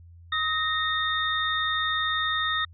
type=tone cluster; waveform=sine; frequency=1264 / 1854 / 3657 Hz; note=D#6 / A#6 / A#7; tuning=+27 / -10 / -34 cents; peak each=-28 dBFS; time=0.32-2.65 s; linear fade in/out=5 ms; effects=added 85 Hz sine -46 dBFS peak until 2.73 s